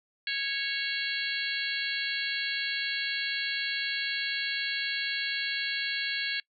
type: harmonic tone with a mistuned harmonic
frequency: 552 Hz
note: C#5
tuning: 7 cents flat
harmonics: 3 / 4 / 5 / 6 / 7 / 8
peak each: -34 / -35 / -36 / -37 / -37 / -38 dBFS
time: 0.27-6.4 s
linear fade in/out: 2 ms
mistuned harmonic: 7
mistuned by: +69 cents
effects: noise-tail reverb RT60 0.1 s tail -24 dB re dry